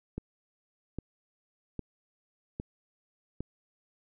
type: click train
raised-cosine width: 3 ms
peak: -22 dBFS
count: 5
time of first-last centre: 0.18-3.406 s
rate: 1.24 Hz
effects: none